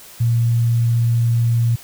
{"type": "tone", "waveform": "sine", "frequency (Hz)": 117.2, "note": "A#2", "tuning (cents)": 10, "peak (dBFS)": -13, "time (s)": [0.2, 1.76], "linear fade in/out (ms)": 10, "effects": ["white hiss -41 dBFS RMS until 1.83 s"]}